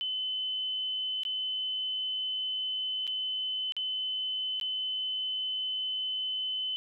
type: tone with dropouts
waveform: sine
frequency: 3035 Hz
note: F#7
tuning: 43 cents sharp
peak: -30 dBFS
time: 0.01-6.76 s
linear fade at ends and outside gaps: 0 ms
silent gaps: 1.234-1.251 / 3.069-3.076 / 3.722-3.766 / 4.599-4.612 s
effects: none